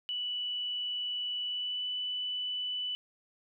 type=tone with pitch glide; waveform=sine; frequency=2960 to 2984 Hz; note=F#7 to F#7; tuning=0 to +14 cents; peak=-32 dBFS; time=0.09-2.95 s; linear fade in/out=0 ms; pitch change=+14 cents; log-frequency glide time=1.46-1.85 s; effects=none

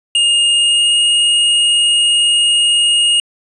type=tone with pitch glide; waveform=square; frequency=2837 to 2857 Hz; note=F7 to F7; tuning=+27 to +39 cents; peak=-10 dBFS; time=0.15-3.2 s; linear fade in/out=2 ms; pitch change=+12 cents; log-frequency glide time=0.53-0.98 s; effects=resampled to 24000 Hz

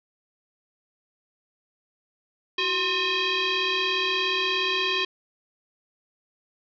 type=tone with frequency modulation; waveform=sine; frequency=340 Hz; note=F4; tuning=46 cents flat; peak=-22 dBFS; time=2.58-5.05 s; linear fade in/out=5 ms; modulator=717 Hz; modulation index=5.3; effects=none

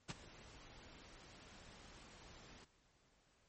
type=noise with ADSR envelope; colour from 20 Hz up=pink; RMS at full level=-43 dBFS; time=0.08-2.65 s; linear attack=23 ms; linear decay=26 ms; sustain=-16 dB; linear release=14 ms; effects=pink hiss -74 dBFS RMS until 3.48 s + MP3 32 kbps

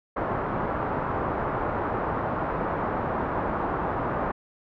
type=low-pass noise; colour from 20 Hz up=white; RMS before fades=-28 dBFS; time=0.16-4.32 s; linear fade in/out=10 ms; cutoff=1200 Hz; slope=24 dB/octave; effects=none

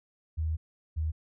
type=tone pair in turn; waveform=sine; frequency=79.3 / 78.62 Hz; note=D#2 / D#2; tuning=+33 / +19 cents; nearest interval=unison; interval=14 cents; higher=first; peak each=-27 dBFS; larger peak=neither; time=0.37-0.57 / 0.96-1.12 s; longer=first; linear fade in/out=20 ms; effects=none

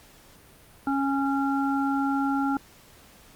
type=harmonic tone; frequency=275.4 Hz; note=C#4; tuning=11 cents flat; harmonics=1 / 3 / 5; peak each=-24 / -29 / -31 dBFS; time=0.87-2.57 s; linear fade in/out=2 ms; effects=pink hiss -53 dBFS RMS until 3.35 s + Opus 48 kbps

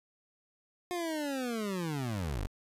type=linear sweep; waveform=25% pulse; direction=down; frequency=360 to 38.5 Hz; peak=-29 dBFS; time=0.91-2.47 s; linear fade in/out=0 ms; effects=resampled to 32000 Hz + 11-bit

